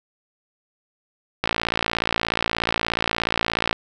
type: click train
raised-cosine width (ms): 0.3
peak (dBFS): -4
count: 131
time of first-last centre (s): 1.44-3.729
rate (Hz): 56.8
effects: none